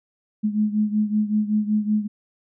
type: beating tone pair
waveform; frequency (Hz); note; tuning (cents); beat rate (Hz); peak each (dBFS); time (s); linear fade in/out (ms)
sine; 210.6 / 215.9; G#3 / A3; +24 / -33; 5.3; -20 / -24; 0.43-2.08; 20
effects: none